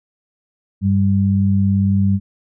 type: tone pair together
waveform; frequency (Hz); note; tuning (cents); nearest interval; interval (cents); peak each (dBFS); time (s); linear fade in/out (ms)
sine; 98 / 196; G2 / G3; 0 / 0; octave; 1200; -15; 0.81-2.2; 50
effects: none